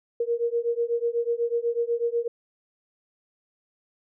sine beating tone pair, 466.2 / 474.3 Hz, A#4 / A#4, 0 / +30 cents, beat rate 8.1 Hz, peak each -26 dBFS, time 0.2-2.28 s, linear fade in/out 5 ms, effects none

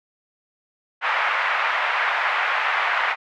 white band-pass noise, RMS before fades -22 dBFS, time 1.01-3.16 s, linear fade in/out 50 ms, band 730 to 2200 Hz, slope 24 dB/octave, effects none

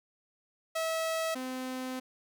sawtooth tone pair in turn, 648 / 257.2 Hz, E5 / C4, -30 / -30 cents, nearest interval octave + major third, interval 1600 cents, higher first, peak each -26 / -31 dBFS, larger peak first, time 0.75-1.35 / 1.35-2 s, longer second, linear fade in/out 10 ms, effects none

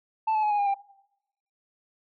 sine tone with pitch steps, 880 / 861.9 / 844.2 / 826.8 / 809.8 / 793.1 Hz, A5 / A5 / G#5 / G#5 / G#5 / G5, 0 / -36 / +28 / -8 / -44 / +20 cents, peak -19 dBFS, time 0.27-0.744 s, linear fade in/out 10 ms, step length 79 ms, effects noise-tail reverb RT60 0.8 s tail -22 dB re dry + tanh soft clip ceiling -21 dBFS

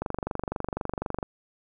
click train, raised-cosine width 1 ms, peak -15 dBFS, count 30, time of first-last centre 0.02-1.228 s, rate 24 Hz, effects none

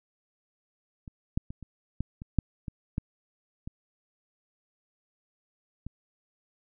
clicks, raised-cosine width 5 ms, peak -30 / -14 / -26 / -30 / -17 / -27 / -10 / -23 / -16 / -25 / -25 dBFS, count 11, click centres 1.078 / 1.375 / 1.505 / 1.627 / 2.006 / 2.219 / 2.387 / 2.682 / 2.981 / 3.675 / 5.866 s, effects none

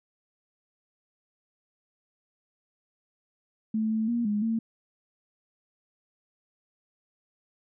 sine tone with pitch steps, 219 / 220.2 / 236.4 / 208.1 / 225.8 Hz, A3 / A3 / A#3 / G#3 / A3, -8 / +2 / +24 / +4 / +45 cents, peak -24 dBFS, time 3.74-4.59 s, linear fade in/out 5 ms, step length 170 ms, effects none

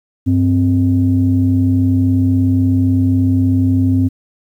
sine tone pair together, 97.99 / 261.6 Hz, G2 / C4, 0 / 0 cents, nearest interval octave + perfect fourth, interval 1700 cents, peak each -12 dBFS, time 0.26-4.09 s, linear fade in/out 20 ms, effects tanh soft clip ceiling -3 dBFS + 8-bit

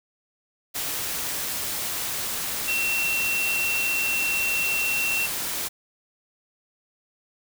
sine tone in noise, 2714 Hz, E7, 50 cents sharp, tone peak -23 dBFS, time 2.67-5.27 s, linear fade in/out 20 ms, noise white, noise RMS -29 dBFS, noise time 0.74-5.69 s, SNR +3 dB, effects none

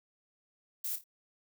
violet noise with echo, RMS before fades -36 dBFS, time 0.84-0.96 s, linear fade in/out 5 ms, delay 27 ms, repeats 3, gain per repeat -9 dB, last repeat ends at 1.041 s, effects none

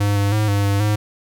square tone with pitch steps, 101.9 / 100.7 / 106.9 / 100.9 / 100.1 / 105.4 Hz, G#2 / G2 / A2 / G#2 / G2 / G#2, -32 / +47 / -49 / -49 / +37 / +26 cents, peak -16 dBFS, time 0-0.96 s, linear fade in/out 10 ms, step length 160 ms, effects none

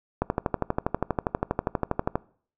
click train, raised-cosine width 1 ms, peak -9 dBFS, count 25, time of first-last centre 0.22-2.155 s, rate 12.4 Hz, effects noise-tail reverb RT60 0.5 s tail -22 dB re dry

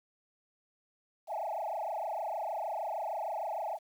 sine tone with frequency modulation, 750 Hz, F#5, 23 cents sharp, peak -32 dBFS, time 1.27-3.79 s, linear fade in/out 50 ms, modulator 26.5 Hz, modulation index 4.7, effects tanh soft clip ceiling -28 dBFS + 10-bit

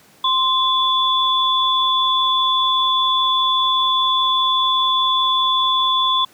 sine tone pair together, 1044 / 3451 Hz, C6 / A7, -4 / -34 cents, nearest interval octave + major sixth, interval 2070 cents, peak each -17 dBFS, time 0.24-6.25 s, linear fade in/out 5 ms, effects pink hiss -50 dBFS RMS until 6.33 s + high-pass 150 Hz 12 dB/octave

